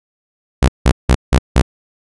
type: tone bursts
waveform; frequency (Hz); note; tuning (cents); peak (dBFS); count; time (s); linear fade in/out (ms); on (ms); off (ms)
sawtooth; 63.5; B1; +49; -3; 5; 0.62-1.62; 10; 64; 170
effects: resampled to 24000 Hz